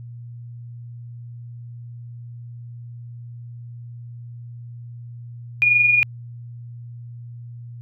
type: tone with amplitude modulation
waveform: sine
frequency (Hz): 2438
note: D#7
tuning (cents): -36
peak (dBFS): -11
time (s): 5.62-6.03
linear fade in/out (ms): 0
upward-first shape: sine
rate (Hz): 22.5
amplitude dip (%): 45
effects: added 119 Hz sine -34 dBFS peak until 7.81 s